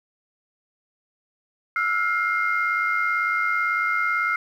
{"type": "tone cluster", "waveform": "sine", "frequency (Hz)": [1326, 1424, 2115], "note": ["E6", "F6", "C7"], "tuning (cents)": [10, 33, 18], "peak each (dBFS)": -24, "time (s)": [1.76, 4.36], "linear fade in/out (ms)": 2, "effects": ["tanh soft clip ceiling -12 dBFS", "9-bit"]}